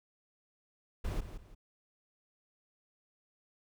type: noise with echo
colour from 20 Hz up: brown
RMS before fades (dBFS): -34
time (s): 1.04-1.21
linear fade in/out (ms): 10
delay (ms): 170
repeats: 2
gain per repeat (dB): -10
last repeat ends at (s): 1.55
effects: none